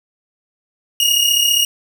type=tone pair together; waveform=sawtooth; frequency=2846 / 2881 Hz; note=F7 / F#7; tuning=+32 / -47 cents; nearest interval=unison; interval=21 cents; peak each=-12 dBFS; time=1-1.65 s; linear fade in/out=2 ms; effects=none